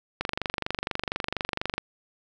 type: click train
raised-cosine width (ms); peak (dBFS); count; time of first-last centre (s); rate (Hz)
0.3; -11; 39; 0.21-1.78; 24.2
effects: none